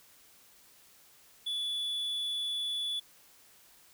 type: tone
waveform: triangle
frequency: 3440 Hz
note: A7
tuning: 40 cents flat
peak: -30 dBFS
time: 1.46-3 s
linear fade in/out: 10 ms
effects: white hiss -60 dBFS RMS until 3.93 s